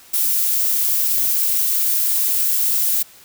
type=noise; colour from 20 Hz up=violet; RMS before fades=-18 dBFS; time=0.13-3.03 s; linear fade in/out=10 ms; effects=white hiss -46 dBFS RMS until 3.24 s